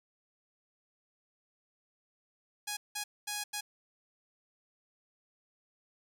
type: tone bursts at uneven times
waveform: 5% pulse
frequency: 830.6 Hz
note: G#5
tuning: in tune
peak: -23 dBFS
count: 4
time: 2.67-2.77 / 2.95-3.04 / 3.27-3.44 / 3.53-3.61 s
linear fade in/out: 10 ms
effects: none